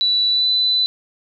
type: tone with pitch glide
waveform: sine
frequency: 3951 to 3997 Hz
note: B7 to B7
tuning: 0 to +20 cents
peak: -14 dBFS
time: 0.01-0.86 s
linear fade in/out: 0 ms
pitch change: +20 cents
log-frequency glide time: 0.29-0.48 s
effects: none